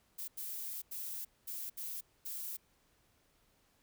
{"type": "noise bursts at uneven times", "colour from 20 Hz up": "violet", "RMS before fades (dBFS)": -42, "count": 6, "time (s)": [[0.18, 0.28], [0.37, 0.82], [0.91, 1.25], [1.47, 1.7], [1.77, 2.01], [2.25, 2.57]], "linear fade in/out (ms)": 10, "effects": ["pink hiss -72 dBFS RMS until 3.82 s"]}